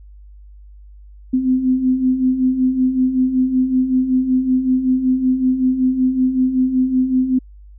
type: beating tone pair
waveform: sine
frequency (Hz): 253.3 / 258.6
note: B3 / C4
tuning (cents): +44 / -20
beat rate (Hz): 5.3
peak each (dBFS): -21 / -14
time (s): 1.33-7.39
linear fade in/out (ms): 10
effects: added 50 Hz sine -38 dBFS peak until 7.78 s